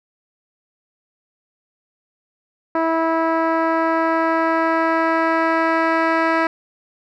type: tone with low-pass filter sweep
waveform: 10% pulse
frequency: 326.2 Hz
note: E4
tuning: 18 cents flat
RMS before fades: -18 dBFS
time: 2.75-6.47 s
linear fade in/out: 2 ms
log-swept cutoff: 1100 to 2200 Hz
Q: 0.92
effects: none